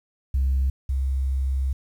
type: tone pair in turn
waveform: sine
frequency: 66.7 / 66.7 Hz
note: C2 / C2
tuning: +34 / +34 cents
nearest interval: unison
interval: 0 cents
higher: neither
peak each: -17 / -20 dBFS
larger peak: first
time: 0.34-0.7 / 0.89-1.73 s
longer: second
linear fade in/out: 5 ms
effects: tanh soft clip ceiling -16 dBFS + 9-bit